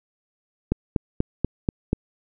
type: click train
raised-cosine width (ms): 3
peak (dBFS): -7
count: 6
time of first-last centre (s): 0.72-1.931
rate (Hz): 4.13
effects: none